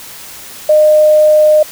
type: tone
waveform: sine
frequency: 611 Hz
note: D#5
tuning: 32 cents flat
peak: -4 dBFS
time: 0.69-1.63 s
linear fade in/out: 5 ms
effects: white hiss -31 dBFS RMS until 1.71 s